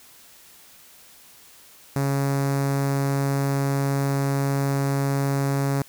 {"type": "tone with notch filter", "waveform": "sawtooth", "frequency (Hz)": 138.59, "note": "C#3", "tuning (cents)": 0, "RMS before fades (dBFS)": -23, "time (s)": [1.96, 5.82], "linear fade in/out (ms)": 2, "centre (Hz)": 3100, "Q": 0.93, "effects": ["white hiss -50 dBFS RMS until 5.88 s"]}